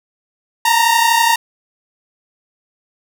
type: tone pair together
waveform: sawtooth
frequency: 910 / 942.1 Hz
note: A#5 / A#5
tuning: -42 / +18 cents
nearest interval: minor second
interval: 60 cents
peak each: -10 dBFS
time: 0.65-1.36 s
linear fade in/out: 5 ms
effects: none